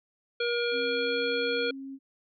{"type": "harmonic tone", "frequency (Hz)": 475.9, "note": "A#4", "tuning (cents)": 36, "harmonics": [1, 3, 5, 7, 9], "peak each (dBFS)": [-28, -33, -35, -36, -38], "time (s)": [0.4, 1.71], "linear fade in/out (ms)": 5}
{"type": "tone with pitch glide", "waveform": "sine", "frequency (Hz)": [266.6, 270.5], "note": ["C4", "C#4"], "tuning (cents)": [33, -42], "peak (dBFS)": -37, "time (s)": [0.71, 1.99], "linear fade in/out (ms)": 50, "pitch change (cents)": 25, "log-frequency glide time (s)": [0.94, 1.12]}
{"effects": []}